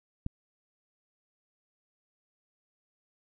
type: click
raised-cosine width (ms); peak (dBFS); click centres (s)
5; -20; 0.264
effects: none